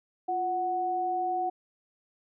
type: tone pair together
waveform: sine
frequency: 349.2 / 740 Hz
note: F4 / F#5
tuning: 0 / 0 cents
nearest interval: octave + minor second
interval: 1300 cents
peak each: -35 / -27 dBFS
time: 0.28-1.5 s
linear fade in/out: 10 ms
effects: none